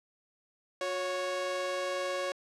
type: tone pair together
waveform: sawtooth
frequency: 362 / 554 Hz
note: F#4 / C#5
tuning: -38 / -1 cents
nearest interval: perfect fifth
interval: 737 cents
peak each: -35 / -28 dBFS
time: 0.81-2.32 s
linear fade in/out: 2 ms
effects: low-pass 7000 Hz 12 dB/octave